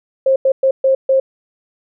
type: tone bursts at uneven times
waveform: sine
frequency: 533 Hz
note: C5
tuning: 32 cents sharp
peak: -9 dBFS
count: 5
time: 0.26-0.36 / 0.45-0.52 / 0.63-0.71 / 0.84-0.95 / 1.09-1.2 s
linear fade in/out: 5 ms
effects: none